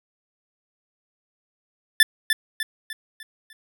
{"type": "tone with echo", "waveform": "25% pulse", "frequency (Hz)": 1760, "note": "A6", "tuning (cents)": 0, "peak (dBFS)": -6, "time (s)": [2, 2.03], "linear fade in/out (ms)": 2, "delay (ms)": 300, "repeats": 5, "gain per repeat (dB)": -7, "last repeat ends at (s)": 3.53, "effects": []}